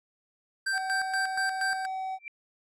square tone with tremolo, 1568 Hz, G6, in tune, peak -27 dBFS, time 0.66-1.86 s, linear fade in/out 10 ms, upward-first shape square, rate 4.2 Hz, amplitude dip 70%
triangle tone, 759 Hz, F#5, 44 cents sharp, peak -29 dBFS, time 0.72-2.19 s, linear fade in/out 50 ms
sine tone with exponential growth, 2349 Hz, D7, in tune, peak -33 dBFS, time 2.17-2.28 s, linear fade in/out 1 ms, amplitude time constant 22 ms
effects low-pass 10000 Hz 12 dB/octave

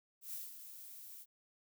violet noise with ADSR envelope, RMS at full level -43 dBFS, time 0.21-1.26 s, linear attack 120 ms, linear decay 180 ms, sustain -9 dB, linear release 48 ms, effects none

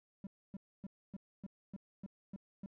triangle tone bursts, 196 Hz, G3, in tune, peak -40 dBFS, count 9, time 0.24-2.661 s, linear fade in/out 2 ms, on 29 ms, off 270 ms, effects none

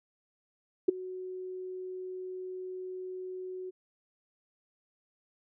sine tone with ADSR envelope, 370 Hz, F#4, in tune, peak -16 dBFS, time 0.88-3.71 s, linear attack 9 ms, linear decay 11 ms, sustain -21 dB, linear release 20 ms, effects none

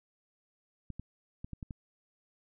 clicks, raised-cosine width 5 ms, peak -28 dBFS, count 6, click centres 0.903 / 0.996 / 1.445 / 1.533 / 1.628 / 1.708 s, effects none

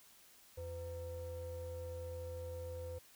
triangle ring-modulated tone, 210.6 Hz, G#3, 24 cents sharp, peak -37 dBFS, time 0.57-2.99 s, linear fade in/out 10 ms, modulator 296 Hz, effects white hiss -63 dBFS RMS until 3.15 s

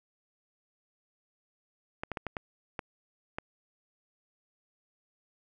clicks, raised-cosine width 0.5 ms, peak -19 dBFS, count 7, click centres 2.035 / 2.117 / 2.172 / 2.267 / 2.368 / 2.792 / 3.385 s, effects none

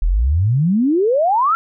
sine exponential sweep, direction up, 36.99 to 1385 Hz, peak -12 dBFS, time 0.02-1.55 s, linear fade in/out 0 ms, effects none

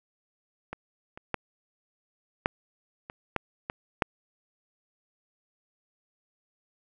clicks, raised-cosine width 0.5 ms, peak -20 / -27 / -12 / -8 / -24 / -11 / -16 / -7 dBFS, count 8, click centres 0.73 / 1.175 / 1.343 / 2.459 / 3.099 / 3.363 / 3.699 / 4.022 s, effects none

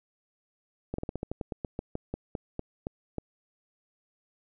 slowing click train, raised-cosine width 2 ms, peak -19 dBFS, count 17, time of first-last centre 0.94-3.183 s, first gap 44 ms, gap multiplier 1.14, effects none

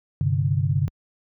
sine chord, G suspended fourth, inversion none, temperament equal, 98 / 130.81 / 146.83 Hz, G2 / C3 / D3, 0 / 0 / 0 cents, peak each -23 dBFS, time 0.21-0.88 s, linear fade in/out 0 ms, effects high-pass 60 Hz 12 dB/octave

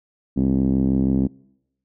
5% pulse tone with low-pass filter, 66.3 Hz, C2, 23 cents sharp, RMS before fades -19 dBFS, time 0.36-1.28 s, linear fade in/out 20 ms, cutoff 240 Hz, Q 3.3, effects noise-tail reverb RT60 0.9 s tail -26 dB re dry

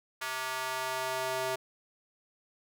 square tone with high-pass filter sweep, 130 Hz, C3, 11 cents flat, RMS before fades -34 dBFS, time 0.21-1.56 s, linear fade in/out 10 ms, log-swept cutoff 1300 to 550 Hz, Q 1.4, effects none

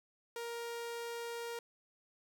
sawtooth tone, 468.8 Hz, A#4, 10 cents sharp, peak -36 dBFS, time 0.36-1.59 s, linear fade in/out 2 ms, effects none

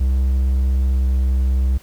triangle tone with pitch glide, 65.41 to 64.88 Hz, C2 to C2, 0 to -14 cents, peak -12 dBFS, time 0-1.78 s, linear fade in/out 10 ms, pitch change -14 cents, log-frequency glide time 0.83-1.08 s, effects pink hiss -48 dBFS RMS until 1.82 s

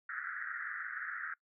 white band-pass noise, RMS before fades -41 dBFS, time 0.09-1.34 s, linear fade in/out 5 ms, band 1300 to 1900 Hz, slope 96 dB/octave, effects noise-tail reverb RT60 0.1 s tail -22 dB re dry

